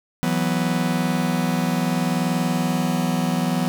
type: chord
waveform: 45% pulse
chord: E suspended second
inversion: none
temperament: just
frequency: 164.81 / 185.42 / 247.2 Hz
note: E3 / F#3 / B3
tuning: 0 / +4 / +2 cents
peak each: -24 dBFS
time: 0.23-3.68 s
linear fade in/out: 0 ms
effects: none